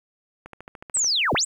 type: click train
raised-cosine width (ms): 0.5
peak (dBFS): -24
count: 9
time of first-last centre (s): 0.46-1.044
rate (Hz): 13.7
type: linear two-way sweep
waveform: sine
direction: down then up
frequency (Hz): 8372 to 49 to 8372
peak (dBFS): -19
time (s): 0.94-1.45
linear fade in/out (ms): 10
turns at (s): 1.34
effects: 9-bit